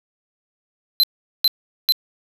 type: tone bursts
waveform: square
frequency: 4071 Hz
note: C8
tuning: 48 cents flat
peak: -12 dBFS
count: 3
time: 1-1.922 s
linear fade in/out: 0 ms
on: 34 ms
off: 410 ms
effects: none